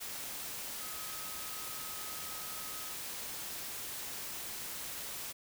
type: tone in noise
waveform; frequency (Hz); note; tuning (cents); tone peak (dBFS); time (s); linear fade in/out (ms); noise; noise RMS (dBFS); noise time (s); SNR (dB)
sine; 1269; D#6; +34; -51; 0.8-2.95; 20; white; -42; 0-5.33; -12
effects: none